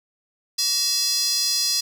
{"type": "tone with high-pass filter", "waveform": "square", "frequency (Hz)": 378.4, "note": "F#4", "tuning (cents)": 39, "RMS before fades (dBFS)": -22, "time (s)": [0.58, 1.81], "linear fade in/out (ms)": 10, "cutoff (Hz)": 4900, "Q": 4.5, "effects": []}